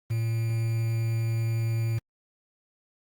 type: tone with quantisation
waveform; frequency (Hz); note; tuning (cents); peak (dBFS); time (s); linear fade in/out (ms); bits
triangle; 113.8; A#2; -41; -22; 0.1-1.99; 10; 7
effects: Opus 32 kbps